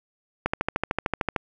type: click train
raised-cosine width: 0.5 ms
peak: -8 dBFS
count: 13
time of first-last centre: 0.46-1.362 s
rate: 13.3 Hz
effects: none